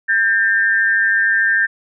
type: tone pair together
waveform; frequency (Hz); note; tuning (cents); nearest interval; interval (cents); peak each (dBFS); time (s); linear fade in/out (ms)
sine; 1595 / 1803.3; G6 / A6; +30 / +42; major second; 212; -15; 0.08-1.67; 20
effects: none